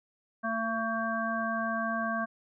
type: harmonic tone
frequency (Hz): 225.4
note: A3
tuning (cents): +42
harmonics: 1 / 3 / 5 / 7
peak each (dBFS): -34 / -34 / -34 / -34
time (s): 0.43-2.26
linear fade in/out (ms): 20
effects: none